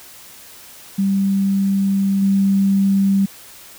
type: tone with level steps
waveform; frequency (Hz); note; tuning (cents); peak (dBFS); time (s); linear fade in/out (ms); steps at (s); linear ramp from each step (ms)
sine; 196; G3; 0; -14 / -12; 0.98-3.26; 10; 2.22; 5
effects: white hiss -41 dBFS RMS until 3.78 s